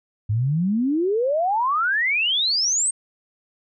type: exponential sweep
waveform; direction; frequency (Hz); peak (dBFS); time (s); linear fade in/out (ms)
sine; up; 100.4 to 8620; -18; 0.29-2.91; 10
effects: none